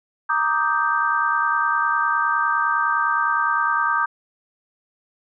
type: chord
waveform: sine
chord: Eb major seventh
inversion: second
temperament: equal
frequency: 932.3 / 1174.7 / 1244.5 / 1568 Hz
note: Bb5 / D6 / Eb6 / G6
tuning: 0 / 0 / 0 / 0 cents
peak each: -25 / -23 / -23 / -22 dBFS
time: 0.29-4.06 s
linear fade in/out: 10 ms
effects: none